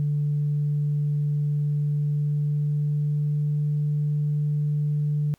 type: tone with pitch glide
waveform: sine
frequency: 146.83 to 148.11 Hz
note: D3 to D3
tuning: 0 to +15 cents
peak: -20 dBFS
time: 0-5.34 s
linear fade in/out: 0 ms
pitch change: +15 cents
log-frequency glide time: 1.87-3.64 s
effects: tanh soft clip ceiling -17 dBFS + pink hiss -64 dBFS RMS until 5.38 s